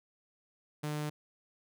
sawtooth tone, 150 Hz, D3, 37 cents sharp, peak -30 dBFS, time 0.83-1.1 s, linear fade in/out 10 ms, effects none

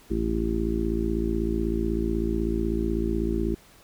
harmonic tone, 56.1 Hz, A1, 34 cents sharp, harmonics 1 / 2 / 3 / 4 / 5 / 6 / 7, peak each -28 / -39 / -34 / -30 / -37 / -28 / -32 dBFS, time 0.1-3.55 s, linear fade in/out 10 ms, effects pink hiss -54 dBFS RMS until 3.83 s

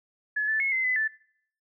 sine tone with pitch steps, 1707 / 1754 / 2176 / 2061 / 2013 / 1757 Hz, G#6 / A6 / C#7 / C7 / B6 / A6, +47 / -6 / -33 / -27 / +33 / -3 cents, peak -23 dBFS, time 0.36-1.08 s, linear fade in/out 10 ms, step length 120 ms, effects noise-tail reverb RT60 0.6 s tail -20 dB re dry

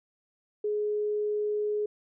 sine tone, 419.5 Hz, G#4, 17 cents sharp, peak -26 dBFS, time 0.64-1.86 s, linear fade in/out 5 ms, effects none

